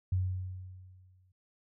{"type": "tone with exponential decay", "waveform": "sine", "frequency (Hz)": 92.5, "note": "F#2", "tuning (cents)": 0, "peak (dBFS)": -25, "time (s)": [0.12, 1.32], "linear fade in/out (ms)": 5, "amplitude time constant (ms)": 260, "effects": []}